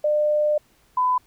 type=tone pair in turn; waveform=sine; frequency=600 / 1003.8 Hz; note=D5 / B5; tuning=+37 / +28 cents; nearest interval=major sixth; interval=891 cents; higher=second; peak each=-17 / -17 dBFS; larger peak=neither; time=0.04-0.58 / 0.97-1.18 s; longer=first; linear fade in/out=5 ms; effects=pink hiss -60 dBFS RMS until 1.26 s